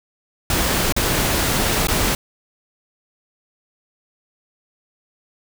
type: noise with dropouts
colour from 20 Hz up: pink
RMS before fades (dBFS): -19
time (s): 0.5-2.15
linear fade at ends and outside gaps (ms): 2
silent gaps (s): 0.924-0.964 / 1.871-1.884
effects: none